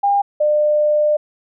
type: tone pair in turn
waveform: sine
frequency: 805 / 600.1 Hz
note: G5 / D5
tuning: +46 / +37 cents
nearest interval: perfect fourth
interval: 509 cents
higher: first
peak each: -12 dBFS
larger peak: neither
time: 0.03-0.22 / 0.4-1.17 s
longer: second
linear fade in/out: 10 ms
effects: none

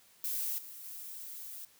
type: noise with level steps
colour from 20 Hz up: violet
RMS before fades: -35 / -48 / -45 dBFS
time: 0.24-1.65 s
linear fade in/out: 2 ms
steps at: 0.58 / 0.84 s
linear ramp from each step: 5 ms
effects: white hiss -63 dBFS RMS until 1.79 s + high-pass 60 Hz 12 dB/octave

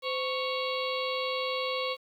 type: harmonic tone with a mistuned harmonic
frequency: 554.4 Hz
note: C#5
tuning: in tune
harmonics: 1 / 2 / 4 / 5 / 6 / 7 / 8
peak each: -32 / -35 / -38 / -39 / -40 / -40 / -41 dBFS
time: 0.02-1.97 s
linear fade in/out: 50 ms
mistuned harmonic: 1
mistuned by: -130 cents
effects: 10-bit

